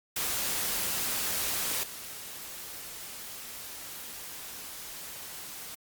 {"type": "noise with level steps", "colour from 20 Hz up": "white", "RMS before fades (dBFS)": [-31, -42], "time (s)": [0.16, 5.75], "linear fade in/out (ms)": 5, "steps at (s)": 1.83, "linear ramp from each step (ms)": 5, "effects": ["Opus 48 kbps"]}